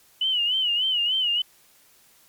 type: tone with vibrato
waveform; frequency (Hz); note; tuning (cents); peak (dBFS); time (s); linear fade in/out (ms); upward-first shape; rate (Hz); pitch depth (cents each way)
sine; 2960; F#7; 0; -20; 0.21-1.42; 5; sine; 3.4; 95
effects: white hiss -57 dBFS RMS until 2.28 s + MP3 96 kbps